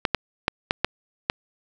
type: clicks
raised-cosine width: 0.3 ms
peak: -3 dBFS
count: 6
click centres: 0.052 / 0.147 / 0.481 / 0.709 / 0.846 / 1.299 s
effects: none